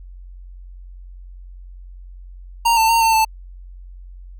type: tone with pitch steps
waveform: square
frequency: 928 / 892 / 919 / 899 / 883 Hz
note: A#5 / A5 / A#5 / A5 / A5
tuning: -8 / +23 / -25 / +37 / +6 cents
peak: -13 dBFS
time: 2.65-3.25 s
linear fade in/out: 10 ms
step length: 120 ms
effects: added 45 Hz sine -35 dBFS peak until 4.39 s